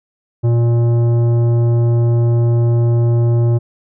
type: tone with tanh clipping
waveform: sine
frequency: 117.9 Hz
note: A#2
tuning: 20 cents sharp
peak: -12 dBFS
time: 0.43-3.59 s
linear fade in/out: 20 ms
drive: 12 dB
effects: none